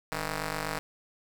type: ring-modulated tone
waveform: 5% pulse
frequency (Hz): 157.5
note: D#3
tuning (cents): +21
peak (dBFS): -17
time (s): 0.12-0.79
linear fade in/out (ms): 0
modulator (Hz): 339
effects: none